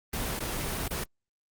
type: noise with dropouts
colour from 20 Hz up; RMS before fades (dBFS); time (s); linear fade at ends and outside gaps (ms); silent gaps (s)
pink; -32; 0.13-1.04; 5; 0.393-0.403 / 0.881-0.906
effects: Opus 24 kbps